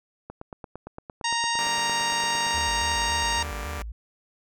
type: click train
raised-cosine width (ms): 1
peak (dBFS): -23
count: 21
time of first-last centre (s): 0.3-2.581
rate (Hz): 8.77
type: harmonic tone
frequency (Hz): 932.3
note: A#5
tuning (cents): 0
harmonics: 1 / 2 / 3 / 4 / 5 / 6 / 7 / 9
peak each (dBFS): -27 / -30 / -32 / -33 / -34 / -35 / -35 / -37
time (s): 1.24-3.43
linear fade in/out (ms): 5
type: chord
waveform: 5% pulse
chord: G minor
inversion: second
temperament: just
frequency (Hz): 147 / 196 / 235.2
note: D3 / G3 / Bb3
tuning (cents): +2 / 0 / +16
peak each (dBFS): -28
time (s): 1.59-3.82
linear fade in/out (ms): 0
type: tone with vibrato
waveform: sine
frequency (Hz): 64.9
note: C2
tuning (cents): -13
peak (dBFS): -32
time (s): 2.54-3.92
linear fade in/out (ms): 5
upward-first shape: square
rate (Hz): 3.6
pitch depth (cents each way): 280
effects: none